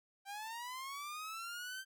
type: linear sweep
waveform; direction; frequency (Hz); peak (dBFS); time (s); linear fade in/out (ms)
sawtooth; up; 780 to 1568; -39; 0.25-1.85; 50
effects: none